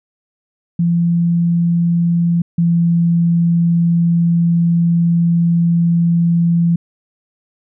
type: tone pair in turn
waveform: sine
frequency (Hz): 170.6 / 169.62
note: F3 / E3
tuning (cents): -40 / +50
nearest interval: unison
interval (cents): 10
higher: first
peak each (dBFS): -11 / -10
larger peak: second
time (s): 0.79-2.42 / 2.58-6.76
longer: second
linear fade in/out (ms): 5
effects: none